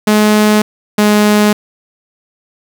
sawtooth tone pair in turn, 212 / 209.4 Hz, G#3 / G#3, +36 / +15 cents, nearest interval unison, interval 21 cents, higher first, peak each -3 dBFS, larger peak neither, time 0.07-0.62 / 0.98-1.53 s, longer neither, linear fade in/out 5 ms, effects 7-bit

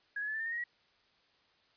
sine tone with pitch steps, 1659 / 1693.9 / 1729.5 / 1765.8 / 1802.9 / 1840.8 / 1879.5 / 1918.9 Hz, G#6 / G#6 / A6 / A6 / A6 / A#6 / A#6 / A#6, -2 / +34 / -30 / +6 / +42 / -22 / +14 / +50 cents, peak -34 dBFS, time 0.16-0.64 s, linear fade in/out 5 ms, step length 60 ms, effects white hiss -69 dBFS RMS until 1.76 s + resampled to 11025 Hz

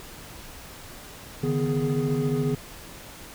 triangle tone cluster, 141.4 / 155.8 / 247.9 / 416.2 Hz, C#3 / D#3 / B3 / G#4, +35 / +3 / +7 / +4 cents, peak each -26 dBFS, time 1.43-2.55 s, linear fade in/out 5 ms, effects pink hiss -43 dBFS RMS until 3.34 s

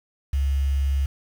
sine tone with quantisation, 69 Hz, C#2, 7 cents flat, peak -19 dBFS, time 0.33-1.06 s, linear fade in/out 5 ms, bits 7, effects none

